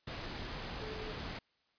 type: tone in noise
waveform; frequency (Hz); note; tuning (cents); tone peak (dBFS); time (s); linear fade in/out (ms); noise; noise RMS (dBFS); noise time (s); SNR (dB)
sine; 432.1; A4; -31; -44; 0.81-1.12; 5; pink; -42; 0.07-1.39; -5
effects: white hiss -75 dBFS RMS until 1.78 s + resampled to 11025 Hz